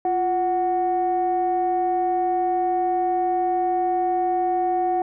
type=tone pair together; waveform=sine; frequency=349 / 740 Hz; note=F4 / F#5; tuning=-1 / 0 cents; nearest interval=octave + minor second; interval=1301 cents; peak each=-23 / -19 dBFS; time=0.05-5.02 s; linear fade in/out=2 ms; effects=tanh soft clip ceiling -14 dBFS

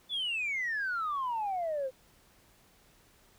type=exponential sweep; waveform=sine; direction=down; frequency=3520 to 507 Hz; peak=-29 dBFS; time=0.09-1.91 s; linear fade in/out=50 ms; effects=tanh soft clip ceiling -27 dBFS + pink hiss -63 dBFS RMS until 3.38 s

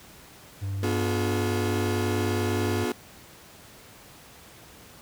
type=tone; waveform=triangle; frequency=98 Hz; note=G2; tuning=in tune; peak=-25 dBFS; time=0.61-2.85 s; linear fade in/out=20 ms
type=chord; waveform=40% pulse; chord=B diminished seventh; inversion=none; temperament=just; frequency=246.9 / 296.3 / 355.6 / 426.7 Hz; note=B3 / D4 / F4 / Ab4; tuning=0 / +15 / +31 / +47 cents; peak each=-30 / -34 / -29 / -31 dBFS; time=0.83-2.92 s; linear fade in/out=2 ms
effects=pink hiss -49 dBFS RMS until 5.01 s + high-pass 60 Hz 12 dB/octave

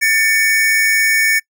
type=tone pair together; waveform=square; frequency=1780.3 / 2243 Hz; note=A6 / C#7; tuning=+20 / +20 cents; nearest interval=major third; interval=400 cents; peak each=-15 dBFS; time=0.01-1.4 s; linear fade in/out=20 ms; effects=noise-tail reverb RT60 0.1 s tail -25 dB re dry

